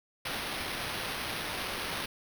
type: noise with sample-and-hold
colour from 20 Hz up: white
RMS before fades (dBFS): -36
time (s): 0.25-2.06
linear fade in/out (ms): 5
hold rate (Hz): 7350
effects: none